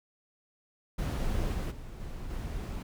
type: noise with level steps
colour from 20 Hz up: brown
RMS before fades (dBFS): -30 / -32 / -43 / -40 / -36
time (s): 0.98-2.83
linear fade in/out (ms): 10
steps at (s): 1.52 / 1.7 / 1.99 / 2.29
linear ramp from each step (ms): 20
effects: none